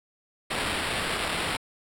blue noise with sample-and-hold, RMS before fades -29 dBFS, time 0.5-1.57 s, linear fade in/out 10 ms, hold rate 6300 Hz, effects low-pass 12000 Hz 12 dB/octave

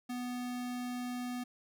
square tone, 246.9 Hz, B3, in tune, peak -37 dBFS, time 0.09-1.44 s, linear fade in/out 10 ms, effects none

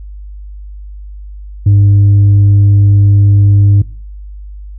sine tone with tanh clipping, 100.9 Hz, G#2, 49 cents flat, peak -4 dBFS, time 1.66-3.82 s, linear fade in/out 5 ms, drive 2 dB, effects noise-tail reverb RT60 0.4 s tail -22 dB re dry + added 50 Hz sine -25 dBFS peak until 4.78 s

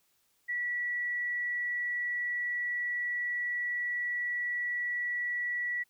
sine tone, 1944 Hz, B6, 28 cents flat, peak -30 dBFS, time 0.48-5.84 s, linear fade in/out 20 ms, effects white hiss -72 dBFS RMS until 5.89 s

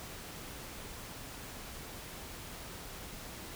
silence, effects pink hiss -46 dBFS RMS until 3.55 s

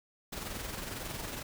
pink noise with amplitude modulation, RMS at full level -38 dBFS, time 0.32-1.43 s, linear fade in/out 10 ms, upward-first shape sine, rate 21.9 Hz, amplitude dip 45%, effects none

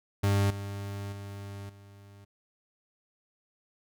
40% pulse tone with level steps, 100.1 Hz, G2, 37 cents sharp, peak -22 / -34 / -38 / -49 dBFS, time 0.23-2.25 s, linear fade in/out 10 ms, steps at 0.5 / 1.12 / 1.69 s, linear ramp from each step 5 ms, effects none

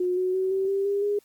sine tone with pitch steps, 361 / 368.8 / 376.8 / 384.9 / 393.2 / 401.7 / 410.4 Hz, F#4 / F#4 / F#4 / G4 / G4 / G4 / G#4, -43 / -6 / +32 / -32 / +5 / +42 / -21 cents, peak -22 dBFS, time 0-1.19 s, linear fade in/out 5 ms, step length 170 ms, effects white hiss -62 dBFS RMS until 1.24 s + Opus 24 kbps

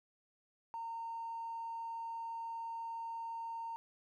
triangle tone with tanh clipping, 917 Hz, A#5, 29 cents flat, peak -39 dBFS, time 0.74-3.76 s, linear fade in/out 0 ms, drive 1 dB, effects none

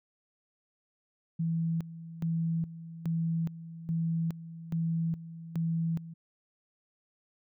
sine tone with tremolo, 164.81 Hz, E3, in tune, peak -27 dBFS, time 1.39-6.14 s, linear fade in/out 10 ms, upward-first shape square, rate 1.2 Hz, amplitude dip 80%, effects none

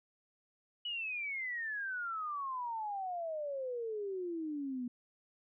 sine exponential sweep, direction down, 2960 to 240 Hz, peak -36 dBFS, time 0.85-4.88 s, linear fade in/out 5 ms, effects none

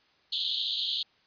white band-pass noise, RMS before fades -31 dBFS, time 0.32-1.03 s, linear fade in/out 5 ms, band 3100 to 4300 Hz, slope 96 dB/octave, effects white hiss -65 dBFS RMS until 1.26 s + resampled to 11025 Hz

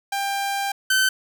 sawtooth tone pair in turn, 794 / 1533 Hz, G5 / G6, +22 / -39 cents, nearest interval major seventh, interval 1139 cents, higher second, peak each -19 / -13 dBFS, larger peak second, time 0.12-0.72 / 0.9-1.09 s, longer first, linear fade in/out 5 ms, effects none

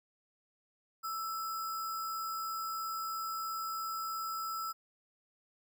sine tone with sample-and-hold, 1318.5 Hz, E6, in tune, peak -35 dBFS, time 1.03-4.73 s, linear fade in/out 20 ms, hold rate 6300 Hz, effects none

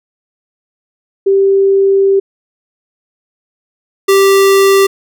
sine / square tone pair in turn, 391.4 / 391.4 Hz, G4 / G4, -3 / -3 cents, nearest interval unison, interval 0 cents, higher neither, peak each -6 dBFS, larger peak neither, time 1.26-2.2 / 4.08-4.87 s, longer first, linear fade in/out 10 ms, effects none

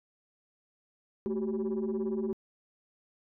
sine tone cluster, 218.8 / 373.5 / 390.7 Hz, A3 / F#4 / G4, -9 / +16 / -6 cents, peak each -31 / -33 / -33 dBFS, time 1.26-2.33 s, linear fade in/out 0 ms, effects tanh soft clip ceiling -25 dBFS

